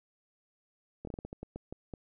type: slowing click train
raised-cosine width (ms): 2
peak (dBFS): -27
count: 11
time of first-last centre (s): 1.05-1.938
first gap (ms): 23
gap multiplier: 1.28
effects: none